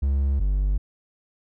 triangle tone pair in turn, 69 / 48.79 Hz, C#2 / G1, -7 / -7 cents, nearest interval tritone, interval 600 cents, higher first, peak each -17 / -17 dBFS, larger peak neither, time 0.02-0.4 / 0.4-0.78 s, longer neither, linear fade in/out 10 ms, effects none

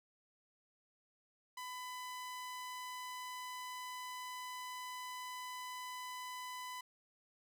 sawtooth tone, 1002 Hz, B5, 25 cents sharp, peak -40 dBFS, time 1.57-6.81 s, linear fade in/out 5 ms, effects none

